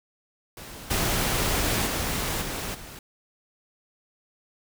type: noise with level steps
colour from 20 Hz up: pink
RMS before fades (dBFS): -41 / -25 / -28 / -32 / -42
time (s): 0.57-2.99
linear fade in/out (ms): 2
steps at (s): 0.9 / 1.86 / 2.41 / 2.74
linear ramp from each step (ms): 10
effects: none